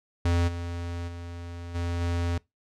square tone with level steps, 86.1 Hz, F2, 24 cents flat, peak -22 / -32 / -37 / -28 / -26 dBFS, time 0.25-2.38 s, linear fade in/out 5 ms, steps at 0.47 / 1.07 / 1.74 / 2 s, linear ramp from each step 20 ms, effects noise-tail reverb RT60 0.2 s tail -23 dB re dry + low-pass 7000 Hz 12 dB/octave

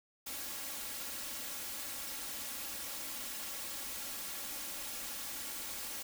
white noise with comb filter, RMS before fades -42 dBFS, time 0.26-6.03 s, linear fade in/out 10 ms, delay 3.6 ms, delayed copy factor +0.65, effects none

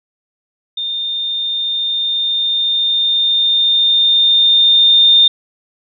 sine tone with level ramp, 3627 Hz, A#7, 48 cents flat, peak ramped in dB -18 to -5 dBFS, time 0.77-5.28 s, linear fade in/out 5 ms, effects none

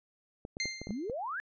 clicks, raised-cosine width 2 ms, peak -27 dBFS, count 7, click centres 0.451 / 0.569 / 0.656 / 0.816 / 0.871 / 0.907 / 1.098 s
20% pulse tone with exponential decay, 2095 Hz, C7, 2 cents sharp, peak -24 dBFS, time 0.6-1.11 s, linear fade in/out 1 ms, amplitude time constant 110 ms
sine exponential sweep, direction up, 185 to 1760 Hz, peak -34 dBFS, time 0.89-1.4 s, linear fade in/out 0 ms
effects resampled to 16000 Hz

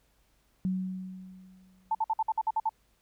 sine tone with exponential decay, 186.4 Hz, F#3, 13 cents sharp, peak -25 dBFS, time 0.65-1.99 s, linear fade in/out 0 ms, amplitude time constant 290 ms
sine tone bursts, 883 Hz, A5, 6 cents sharp, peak -24 dBFS, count 9, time 1.91-2.693 s, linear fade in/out 5 ms, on 39 ms, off 54 ms
effects added 50 Hz sine -70 dBFS peak until 3.01 s + pink hiss -70 dBFS RMS until 3.01 s

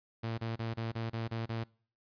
sawtooth tone bursts, 113.9 Hz, A#2, 40 cents flat, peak -30 dBFS, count 8, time 0.23-1.64 s, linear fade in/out 10 ms, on 150 ms, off 30 ms, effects noise-tail reverb RT60 0.5 s tail -25 dB re dry + resampled to 11025 Hz

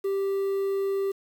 triangle tone with quantisation, 392 Hz, G4, in tune, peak -22 dBFS, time 0.04-1.12 s, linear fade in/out 10 ms, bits 8, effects none

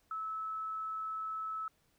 sine tone, 1302 Hz, E6, 22 cents flat, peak -36 dBFS, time 0.11-1.68 s, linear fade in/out 2 ms, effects pink hiss -73 dBFS RMS until 1.98 s

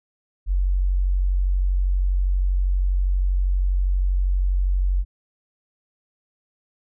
sine tone, 46.25 Hz, F#1, in tune, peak -17 dBFS, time 0.46-5.05 s, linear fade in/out 50 ms, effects none

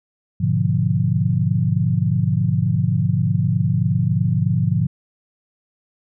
sine chord, G# diminished seventh, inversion none, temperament equal, 103.83 / 123.47 / 146.83 / 174.61 Hz, G#2 / B2 / D3 / F3, 0 / 0 / 0 / 0 cents, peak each -21 dBFS, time 0.4-4.87 s, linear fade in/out 10 ms, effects none

